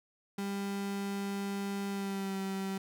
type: tone with pitch glide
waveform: 35% pulse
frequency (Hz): 198.8 to 193.14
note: G3 to G3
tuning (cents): +25 to -25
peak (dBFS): -32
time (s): 0.38-2.78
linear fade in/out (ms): 5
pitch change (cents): -50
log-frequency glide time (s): 1.9-2.37
effects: none